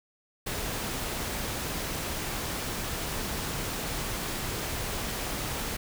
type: noise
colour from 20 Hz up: pink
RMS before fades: -33 dBFS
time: 0.46-5.77 s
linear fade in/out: 10 ms
effects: none